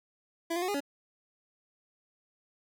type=tone with pitch steps; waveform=25% pulse; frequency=334.2 / 349.2 / 366.8 / 408.8 / 282.3 Hz; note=E4 / F4 / F#4 / G#4 / C#4; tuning=+24 / 0 / -15 / -27 / +32 cents; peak=-26 dBFS; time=0.5-0.805 s; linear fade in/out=10 ms; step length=61 ms; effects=none